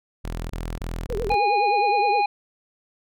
sawtooth tone bursts, 41.54 Hz, E1, 14 cents sharp, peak -24 dBFS, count 4, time 0.24-1.349 s, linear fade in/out 10 ms, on 260 ms, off 23 ms
sine tone with vibrato, 440 Hz, A4, in tune, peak -25 dBFS, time 1.09-2.22 s, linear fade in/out 20 ms, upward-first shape triangle, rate 9.6 Hz, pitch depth 270 cents each way
harmonic tone, 820 Hz, G#5, 22 cents flat, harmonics 1 / 3 / 5, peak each -18 / -28 / -36 dBFS, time 1.3-2.26 s, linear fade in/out 5 ms
effects none

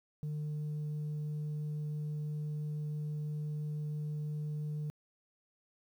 sine tone, 150.5 Hz, D3, 43 cents sharp, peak -32 dBFS, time 0.23-4.9 s, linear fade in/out 0 ms, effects tanh soft clip ceiling -34 dBFS + 11-bit

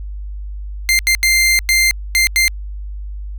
sawtooth tone bursts at uneven times, 2093 Hz, C7, in tune, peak -7 dBFS, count 6, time 0.89-0.99 / 1.07-1.15 / 1.23-1.59 / 1.69-1.91 / 2.15-2.27 / 2.36-2.48 s, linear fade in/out 0 ms, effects added 50 Hz sine -24 dBFS peak until 3.38 s

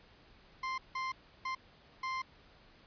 30% pulse tone bursts at uneven times, 1046.5 Hz, C6, in tune, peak -32 dBFS, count 4, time 0.63-0.78 / 0.95-1.12 / 1.45-1.55 / 2.03-2.22 s, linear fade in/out 5 ms, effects pink hiss -61 dBFS RMS until 2.86 s + resampled to 11025 Hz

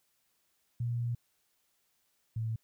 sine tone pair in turn, 119.1 / 112.16 Hz, A#2 / A2, +38 / +34 cents, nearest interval minor second, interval 104 cents, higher first, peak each -30 / -31 dBFS, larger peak first, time 0.8-1.15 / 2.36-2.56 s, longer first, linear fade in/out 5 ms, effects white hiss -75 dBFS RMS until 2.63 s

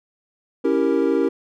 triangle chord, C# diminished seventh, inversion none, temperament equal, 277.2 / 329.6 / 392 / 466.2 Hz, C#4 / E4 / G4 / Bb4, 0 / 0 / 0 / 0 cents, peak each -20 dBFS, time 0.64-1.29 s, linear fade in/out 10 ms, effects none

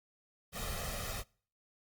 pink noise with comb filter, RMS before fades -39 dBFS, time 0.52-1.24 s, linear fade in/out 50 ms, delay 1.6 ms, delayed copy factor +0.75, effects noise-tail reverb RT60 0.5 s tail -26 dB re dry + Opus 48 kbps

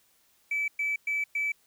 triangle tone bursts, 2306 Hz, D7, 32 cents flat, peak -23 dBFS, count 4, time 0.51-1.52 s, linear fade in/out 5 ms, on 170 ms, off 110 ms, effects tanh soft clip ceiling -23 dBFS + white hiss -66 dBFS RMS until 1.66 s

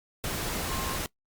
sine tone in noise, 1064 Hz, C6, 29 cents sharp, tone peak -37 dBFS, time 0.69-0.96 s, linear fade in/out 0 ms, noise pink, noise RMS -32 dBFS, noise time 0.24-1.06 s, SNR -8 dB, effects noise-tail reverb RT60 0.1 s tail -22 dB re dry + Opus 48 kbps

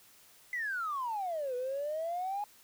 triangle exponential two-way sweep, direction down then up, 2040 to 488.6 to 837 Hz, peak -29 dBFS, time 0.53-2.44 s, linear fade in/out 2 ms, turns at 1.55 s, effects tanh soft clip ceiling -30 dBFS + white hiss -60 dBFS RMS until 2.63 s

